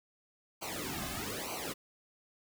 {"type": "noise with flanger", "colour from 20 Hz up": "pink", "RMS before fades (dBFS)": -39, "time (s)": [0.61, 1.74], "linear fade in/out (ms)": 20, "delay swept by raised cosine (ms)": [0.56, 2.16], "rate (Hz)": 1.1, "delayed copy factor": -1, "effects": []}